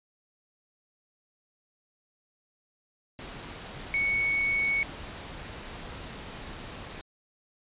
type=tone in noise; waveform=sine; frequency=2223 Hz; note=C#7; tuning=4 cents sharp; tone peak=-24 dBFS; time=3.94-4.83 s; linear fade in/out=0 ms; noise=pink; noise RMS=-41 dBFS; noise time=3.19-7.01 s; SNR=+14 dB; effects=resampled to 8000 Hz